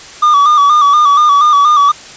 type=tone with vibrato; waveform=triangle; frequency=1174.7 Hz; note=D6; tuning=in tune; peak=-3 dBFS; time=0.22-1.92 s; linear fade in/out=10 ms; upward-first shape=square; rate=4.2 Hz; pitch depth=53 cents each way; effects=white hiss -32 dBFS RMS until 2.16 s + resampled to 16000 Hz